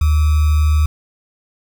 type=tone with sample-and-hold; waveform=sine; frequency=76.1 Hz; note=D#2; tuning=38 cents flat; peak=-10 dBFS; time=0.01-0.86 s; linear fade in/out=5 ms; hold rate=1225 Hz; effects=none